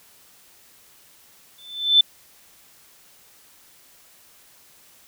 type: tone with exponential growth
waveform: sine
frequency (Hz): 3528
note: A7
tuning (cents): +4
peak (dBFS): -8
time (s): 1.58-2.01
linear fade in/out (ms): 5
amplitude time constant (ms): 93
effects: white hiss -53 dBFS RMS until 5.07 s